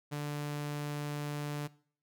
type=tone; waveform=sawtooth; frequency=146.83 Hz; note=D3; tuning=in tune; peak=-31 dBFS; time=0.11-1.68 s; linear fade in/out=20 ms; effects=noise-tail reverb RT60 0.5 s tail -20 dB re dry